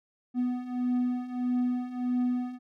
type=beating tone pair; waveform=triangle; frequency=246.9 / 248.5 Hz; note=B3 / B3; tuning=0 / +11 cents; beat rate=1.6 Hz; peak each=-30 / -26 dBFS; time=0.34-2.59 s; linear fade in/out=50 ms; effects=none